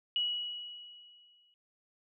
sine tone with exponential decay, 2922 Hz, F#7, 22 cents flat, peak -27 dBFS, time 0.16-1.54 s, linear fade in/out 1 ms, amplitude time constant 300 ms, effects none

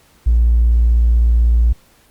triangle tone with tanh clipping, 58 Hz, A#1, 8 cents flat, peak -8 dBFS, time 0.26-1.73 s, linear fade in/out 10 ms, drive 1 dB, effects pink hiss -52 dBFS RMS until 2.1 s + Opus 48 kbps

